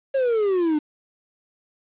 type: exponential sweep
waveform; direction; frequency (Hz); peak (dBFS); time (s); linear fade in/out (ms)
triangle; down; 553 to 293.7; -16; 0.14-0.79; 10
effects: resampled to 8000 Hz + 8-bit